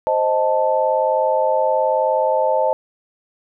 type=chord; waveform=sine; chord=A diminished; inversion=first; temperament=equal; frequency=523.3 / 622.3 / 880 Hz; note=C5 / Eb5 / A5; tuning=0 / 0 / 0 cents; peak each=-19 dBFS; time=0.07-2.73 s; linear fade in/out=0 ms; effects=none